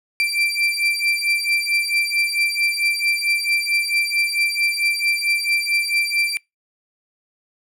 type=beating tone pair; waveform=35% pulse; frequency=2349 / 2353.5 Hz; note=D7 / D7; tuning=0 / +3 cents; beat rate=4.5 Hz; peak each=-19 dBFS; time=0.2-6.37 s; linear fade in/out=0 ms; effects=noise-tail reverb RT60 0.2 s tail -26 dB re dry + low-pass 11000 Hz 12 dB/octave